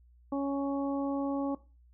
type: harmonic tone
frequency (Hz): 278.1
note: C#4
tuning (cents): +6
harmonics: 1 / 2 / 3 / 4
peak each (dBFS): -30 / -36 / -40 / -42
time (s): 0.32-1.55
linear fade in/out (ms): 5
effects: noise-tail reverb RT60 0.3 s tail -17 dB re dry + added 60 Hz sine -57 dBFS peak until 1.93 s